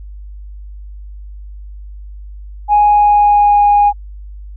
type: tone with pitch glide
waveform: sine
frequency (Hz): 830.6 to 821.5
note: G#5 to G#5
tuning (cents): 0 to -19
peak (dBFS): -5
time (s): 2.68-3.93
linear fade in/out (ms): 50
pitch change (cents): -19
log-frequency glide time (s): 2.85-3.63
effects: tanh soft clip ceiling -2 dBFS + added 50 Hz sine -28 dBFS peak until 4.56 s